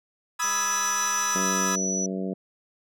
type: chord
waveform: 40% pulse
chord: E major seventh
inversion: second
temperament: equal with one note detuned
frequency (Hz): 987.8 / 1244.5 / 1318.5 / 1679.6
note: B5 / D#6 / E6 / G#6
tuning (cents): 0 / 0 / 0 / +19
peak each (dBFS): -31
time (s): 0.39-1.76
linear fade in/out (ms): 10
type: tone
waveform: sine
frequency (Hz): 5920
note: F#8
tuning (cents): 0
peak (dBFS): -26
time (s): 0.42-2.06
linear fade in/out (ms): 2
type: click train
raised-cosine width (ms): 0.5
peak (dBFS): -29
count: 195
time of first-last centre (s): 0.44-1.396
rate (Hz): 203
type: harmonic tone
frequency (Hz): 94.9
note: F#2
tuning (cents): +44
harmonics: 2 / 3 / 4 / 5 / 6 / 7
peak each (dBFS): -29 / -35 / -35 / -37 / -40 / -40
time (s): 1.35-2.34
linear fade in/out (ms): 10
effects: none